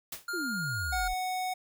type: noise with exponential decay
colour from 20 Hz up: white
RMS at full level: -34 dBFS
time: 0.12-0.29 s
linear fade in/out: 5 ms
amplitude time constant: 36 ms
type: tone with pitch glide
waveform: square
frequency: 1407 to 1428.3 Hz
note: F6 to F6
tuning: +12 to +38 cents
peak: -33 dBFS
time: 0.28-1.08 s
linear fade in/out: 5 ms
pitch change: +26 cents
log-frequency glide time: 0.38-0.94 s
type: exponential sweep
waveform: sine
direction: down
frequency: 384.1 to 35.96 Hz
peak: -34 dBFS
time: 0.33-1.14 s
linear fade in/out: 10 ms
type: tone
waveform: square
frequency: 740 Hz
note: F#5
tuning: in tune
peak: -31 dBFS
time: 0.92-1.54 s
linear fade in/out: 10 ms
effects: none